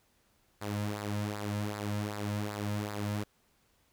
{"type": "tone with flanger", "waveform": "sawtooth", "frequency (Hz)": 103.83, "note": "G#2", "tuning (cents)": 0, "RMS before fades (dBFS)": -35, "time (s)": [0.61, 3.24], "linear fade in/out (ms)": 10, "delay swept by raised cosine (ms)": [0.32, 2.72], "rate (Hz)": 2.6, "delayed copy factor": -0.65, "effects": ["pink hiss -70 dBFS RMS until 3.92 s"]}